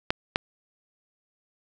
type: clicks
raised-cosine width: 0.3 ms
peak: -6 dBFS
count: 2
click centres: 0.105 / 0.359 s
effects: none